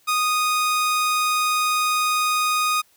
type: tone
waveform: sawtooth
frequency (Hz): 1240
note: D#6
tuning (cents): -6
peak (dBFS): -15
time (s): 0.07-2.82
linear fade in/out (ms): 20
effects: white hiss -59 dBFS RMS until 2.96 s